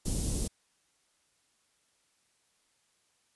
pink band-stop noise, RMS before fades -31 dBFS, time 0.05-0.48 s, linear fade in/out 10 ms, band 300 to 7800 Hz, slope 12 dB/octave, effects white hiss -72 dBFS RMS until 3.35 s + resampled to 24000 Hz

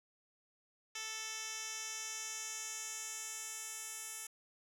10% pulse tone with band-pass filter sweep, 440 Hz, A4, in tune, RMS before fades -44 dBFS, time 0.95-4.27 s, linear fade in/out 5 ms, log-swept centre 4900 to 9100 Hz, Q 1.9, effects none

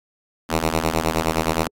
5% pulse ring-modulated tone, 80.6 Hz, E2, 38 cents flat, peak -5 dBFS, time 0.49-1.68 s, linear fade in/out 5 ms, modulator 237 Hz, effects AAC 64 kbps

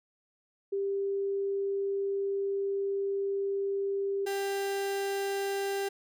sine / 35% pulse tone pair in turn, 395.4 / 395.4 Hz, G4 / G4, +15 / +15 cents, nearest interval unison, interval 0 cents, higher neither, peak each -28 dBFS, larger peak neither, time 0.72-4.26 / 4.26-5.89 s, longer first, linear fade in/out 10 ms, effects none

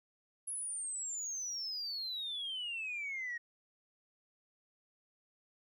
sine exponential sweep, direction down, 10750 to 1864.7 Hz, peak -36 dBFS, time 0.47-3.38 s, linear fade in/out 10 ms, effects tanh soft clip ceiling -34 dBFS + 13-bit

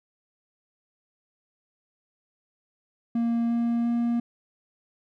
triangle tone with pitch steps, 233.1 / 234.6 / 236.1 Hz, A#3 / A#3 / A#3, 0 / +11 / +22 cents, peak -20 dBFS, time 3.15-4.2 s, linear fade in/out 5 ms, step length 350 ms, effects none

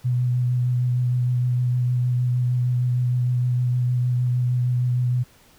sine tone with vibrato, 124 Hz, B2, 7 cents sharp, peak -18 dBFS, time 0.04-5.24 s, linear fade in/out 20 ms, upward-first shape sine, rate 6.5 Hz, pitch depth 15 cents each way, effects pink hiss -54 dBFS RMS until 5.58 s

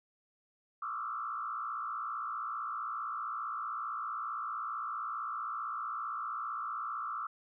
sine tone with frequency modulation, 1244.5 Hz, D#6, in tune, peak -35 dBFS, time 0.82-7.27 s, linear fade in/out 5 ms, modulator 57.7 Hz, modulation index 2.1, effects none

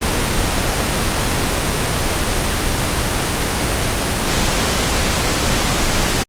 pink noise, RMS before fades -17 dBFS, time 0.01-6.24 s, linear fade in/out 20 ms, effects low-pass 10000 Hz 12 dB/octave + Opus 32 kbps

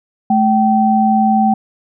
sine tone pair together, 216.9 / 772.1 Hz, A3 / G5, -25 / -26 cents, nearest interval octave + minor seventh, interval 2199 cents, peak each -12 dBFS, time 0.3-1.54 s, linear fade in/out 5 ms, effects none

